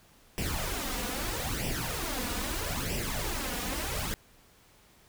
pink noise with flanger, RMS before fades -33 dBFS, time 0.38-4.14 s, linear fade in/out 0 ms, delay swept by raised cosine 0.37 to 4.17 ms, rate 0.78 Hz, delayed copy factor +0.7, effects pink hiss -60 dBFS RMS until 5.08 s

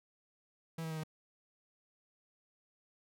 45% pulse tone with pitch steps, 163.4 / 160.96 / 158.57 / 156.2 Hz, E3 / E3 / D#3 / D#3, -15 / -41 / +33 / +7 cents, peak -38 dBFS, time 0.78-1.036 s, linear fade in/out 5 ms, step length 64 ms, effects none

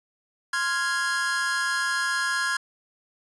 45% pulse chord, F minor, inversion second, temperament equal, 1046.5 / 1396.9 / 1661.2 Hz, C6 / F6 / Ab6, 0 / 0 / 0 cents, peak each -31 / -29 / -26 dBFS, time 0.53-2.57 s, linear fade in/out 5 ms, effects resampled to 24000 Hz

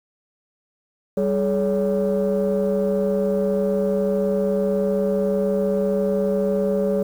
sine tone cluster, 196.5 / 422.3 / 564 Hz, G3 / G#4 / C#5, +4 / +29 / +30 cents, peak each -21 dBFS, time 1.17-7.03 s, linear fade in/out 5 ms, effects tanh soft clip ceiling -13 dBFS + 8-bit

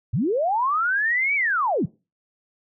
sine linear two-way sweep, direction up then down, 87.31 to 2321 to 105.5 Hz, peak -19 dBFS, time 0.13-1.86 s, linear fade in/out 10 ms, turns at 1.35 s, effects noise-tail reverb RT60 0.3 s tail -23 dB re dry

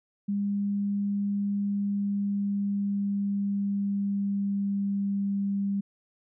sine tone with pitch glide, 201.7 to 198.92 Hz, G3 to G3, +50 to +26 cents, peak -25 dBFS, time 0.28-5.81 s, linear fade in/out 10 ms, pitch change -24 cents, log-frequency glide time 1.59-5.41 s, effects none

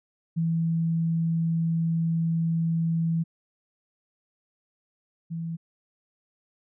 sine tone pair in turn, 164.81 / 165.42 Hz, E3 / E3, 0 / +6 cents, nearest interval unison, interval 6 cents, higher second, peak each -22 / -29 dBFS, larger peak first, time 0.36-3.24 / 5.3-5.57 s, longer first, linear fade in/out 20 ms, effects none

